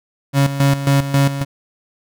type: tone with tremolo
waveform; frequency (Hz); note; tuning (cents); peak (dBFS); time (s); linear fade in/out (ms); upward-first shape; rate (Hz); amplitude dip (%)
35% pulse; 139.1; C#3; +6; -9; 0.33-1.45; 50; square; 3.7; 70
effects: none